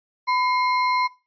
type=tone with sample-and-hold; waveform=sine; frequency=1005 Hz; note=B5; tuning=30 cents sharp; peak=-18 dBFS; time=0.27-1.08 s; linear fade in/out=20 ms; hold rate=3150 Hz; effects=noise-tail reverb RT60 0.3 s tail -20 dB re dry + resampled to 11025 Hz